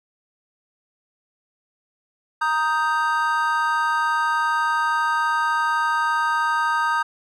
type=chord; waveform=triangle; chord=Eb major; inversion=second; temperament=equal; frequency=932.3 / 1244.5 / 1568 Hz; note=Bb5 / Eb6 / G6; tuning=0 / 0 / 0 cents; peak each=-21 / -21 / -22 dBFS; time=2.41-7.03 s; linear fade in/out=10 ms; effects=none